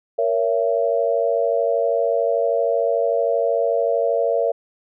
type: chord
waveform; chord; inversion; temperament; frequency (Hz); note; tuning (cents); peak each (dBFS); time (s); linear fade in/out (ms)
sine; A# diminished; none; just; 466.2 / 559.4 / 671.3; A#4 / C#5 / E5; 0 / +16 / +31; -21; 0.18-4.52; 10
effects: none